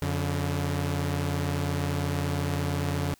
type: tone pair together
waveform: sawtooth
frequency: 88.78 / 143.2 Hz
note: F2 / D3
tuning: +29 / -43 cents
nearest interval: minor sixth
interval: 828 cents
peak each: -25 dBFS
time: 0.02-3.14 s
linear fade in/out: 0 ms
effects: white hiss -60 dBFS RMS until 3.19 s